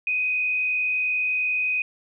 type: tone with frequency modulation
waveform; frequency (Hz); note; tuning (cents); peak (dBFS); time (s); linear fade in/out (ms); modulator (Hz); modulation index
sine; 2500; D#7; +8; -21; 0.07-1.82; 2; 51.4; 0.64
effects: none